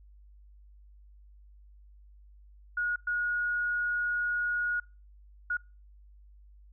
sine tone bursts at uneven times, 1446 Hz, F#6, 40 cents flat, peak -27 dBFS, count 3, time 2.77-2.96 / 3.07-4.8 / 5.5-5.57 s, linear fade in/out 5 ms, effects noise-tail reverb RT60 0.3 s tail -26 dB re dry + added 50 Hz sine -52 dBFS peak until 6.72 s

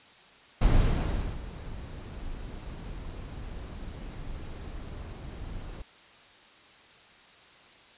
brown noise with ADSR envelope, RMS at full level -22 dBFS, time 0.61-5.82 s, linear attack 9 ms, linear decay 770 ms, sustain -17 dB, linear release 4 ms, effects white hiss -54 dBFS RMS until 7.97 s + resampled to 8000 Hz

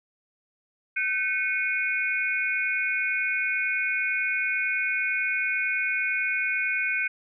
sine tone cluster, 1531 / 2191 / 2462 Hz, G6 / C#7 / D#7, -41 / -21 / -19 cents, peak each -28 dBFS, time 0.96-7.08 s, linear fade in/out 10 ms, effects none

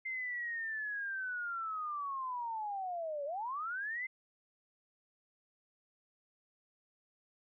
sine linear two-way sweep, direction down then up, 2093 to 554.4 to 2093 Hz, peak -36 dBFS, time 0.05-4.07 s, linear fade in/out 10 ms, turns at 3.25 s, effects none

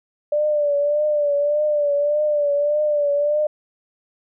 sine tone with vibrato, 588 Hz, D5, 2 cents sharp, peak -16 dBFS, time 0.32-3.47 s, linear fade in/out 5 ms, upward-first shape triangle, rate 1.7 Hz, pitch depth 56 cents each way, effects none

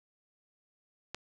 click, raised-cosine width 0.2 ms, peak -20 dBFS, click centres 1.146 s, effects none

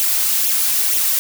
blue noise with flanger, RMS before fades -17 dBFS, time 0-1.19 s, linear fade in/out 0 ms, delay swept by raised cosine 0.3 to 3.9 ms, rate 2.1 Hz, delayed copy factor +0.6, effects none

